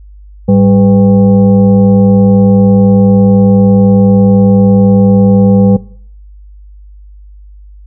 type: tone with frequency modulation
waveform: sine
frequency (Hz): 196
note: G3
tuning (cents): 0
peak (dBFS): -3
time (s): 0.48-5.77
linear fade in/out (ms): 10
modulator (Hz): 302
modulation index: 0.89
effects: noise-tail reverb RT60 0.6 s tail -21 dB re dry + added 50 Hz sine -31 dBFS peak until 7.86 s